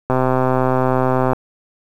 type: click train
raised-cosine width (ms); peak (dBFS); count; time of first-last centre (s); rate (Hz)
1; -3; 160; 0.1-1.333; 129
effects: 7-bit